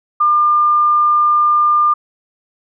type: tone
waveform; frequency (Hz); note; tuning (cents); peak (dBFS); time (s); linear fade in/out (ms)
sine; 1200; D6; +37; -9; 0.2-1.94; 10
effects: none